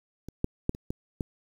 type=clicks; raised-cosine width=3 ms; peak=-26 / -12 / -11 / -27 / -18 / -17 dBFS; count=6; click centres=0.286 / 0.444 / 0.694 / 0.749 / 0.905 / 1.208 s; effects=8-bit